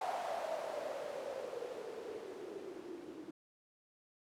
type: noise with low-pass filter sweep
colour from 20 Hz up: violet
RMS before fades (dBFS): -43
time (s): 0.01-3.31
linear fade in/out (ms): 5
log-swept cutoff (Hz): 740 to 310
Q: 7.7
effects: none